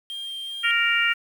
triangle tone with vibrato, 3192 Hz, G7, 31 cents sharp, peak -29 dBFS, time 0.1-0.71 s, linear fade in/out 0 ms, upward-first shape sine, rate 2.6 Hz, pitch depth 9 cents each way
harmonic tone, 466.2 Hz, A#4, in tune, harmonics 3 / 4 / 5 / 6, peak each -24 / -24 / -24 / -24 dBFS, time 0.63-1.14 s, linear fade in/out 20 ms
effects 8-bit

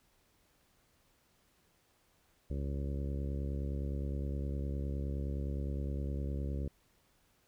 harmonic tone, 69.7 Hz, C#2, 10 cents sharp, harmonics 1 / 2 / 3 / 4 / 5 / 6 / 7 / 8, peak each -35 / -41 / -45 / -47 / -49 / -51 / -52 / -53 dBFS, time 2.5-6.68 s, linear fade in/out 5 ms, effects pink hiss -71 dBFS RMS until 7.47 s

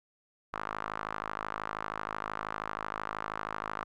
sawtooth tone with band-pass filter, 52.9 Hz, G#1, 33 cents sharp, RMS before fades -38 dBFS, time 0.53-3.84 s, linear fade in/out 5 ms, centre 1200 Hz, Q 2.9, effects none

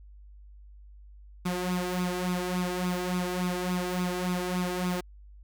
sawtooth tone with flanger, 180.2 Hz, F#3, 45 cents flat, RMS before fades -30 dBFS, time 1.45-5.01 s, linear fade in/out 10 ms, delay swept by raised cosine 0.8 to 2.6 ms, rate 3.5 Hz, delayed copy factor +0.65, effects added 50 Hz sine -47 dBFS peak until 5.43 s

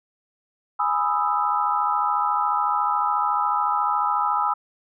sine chord, E major seventh, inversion first, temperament equal, 830.6 / 987.8 / 1244.5 / 1318.5 Hz, G#5 / B5 / D#6 / E6, 0 / 0 / 0 / 0 cents, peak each -25 dBFS, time 0.79-4.54 s, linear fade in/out 10 ms, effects none

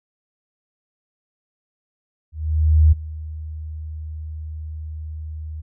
sine tone with ADSR envelope, 77.78 Hz, D#2, in tune, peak -8 dBFS, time 2.32-5.62 s, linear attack 600 ms, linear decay 15 ms, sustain -20 dB, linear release 19 ms, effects none

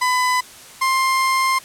30% pulse tone pair in turn, 1003 / 1054.1 Hz, B5 / C6, +26 / +13 cents, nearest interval minor second, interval 87 cents, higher second, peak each -13 dBFS, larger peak neither, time 0.01-0.41 / 0.81-1.59 s, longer second, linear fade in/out 10 ms, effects white hiss -41 dBFS RMS until 1.64 s + low-pass 11000 Hz 12 dB/octave

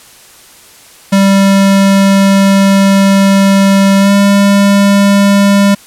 square tone with pitch glide, 196 to 200 Hz, G3 to G3, 0 to +35 cents, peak -5 dBFS, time 1.12-5.75 s, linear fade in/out 10 ms, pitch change +35 cents, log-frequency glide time 3.99-4.12 s, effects white hiss -38 dBFS RMS until 5.86 s + low-pass 12000 Hz 12 dB/octave

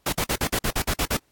pink noise bursts, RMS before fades -24 dBFS, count 10, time 0.06-1.17 s, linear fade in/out 5 ms, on 66 ms, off 50 ms, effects pink hiss -66 dBFS RMS until 1.31 s + AAC 64 kbps

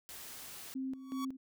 white noise, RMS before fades -48 dBFS, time 0.09-0.74 s, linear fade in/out 0 ms
sine tone with tremolo, 263.9 Hz, C4, 15 cents sharp, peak -35 dBFS, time 0.75-1.37 s, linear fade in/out 10 ms, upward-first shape square, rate 2.7 Hz, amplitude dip 70%
45% pulse tone with exponential growth, 1125 Hz, C#6, 25 cents sharp, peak -37 dBFS, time 0.94-1.25 s, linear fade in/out 5 ms, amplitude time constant 66 ms
effects none

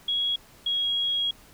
sine tone pair in turn, 3322 / 3301 Hz, G#7 / G#7, 0 / -11 cents, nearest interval unison, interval 11 cents, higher first, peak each -23 dBFS, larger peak neither, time 0.08-0.36 / 0.66-1.31 s, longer second, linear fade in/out 5 ms, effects pink hiss -53 dBFS RMS until 1.53 s

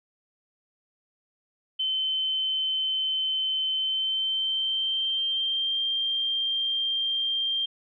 sine tone with pitch glide, 3071 to 3179 Hz, G7 to G7, -36 to +24 cents, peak -24 dBFS, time 1.79-7.66 s, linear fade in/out 10 ms, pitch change +60 cents, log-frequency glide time 3.74-5.8 s, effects none

